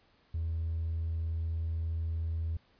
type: tone with hard clipping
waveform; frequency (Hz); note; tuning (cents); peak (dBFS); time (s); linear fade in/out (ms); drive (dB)
sine; 81.7; E2; -15; -31; 0.34-2.57; 5; 1
effects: pink hiss -67 dBFS RMS until 2.79 s + resampled to 11025 Hz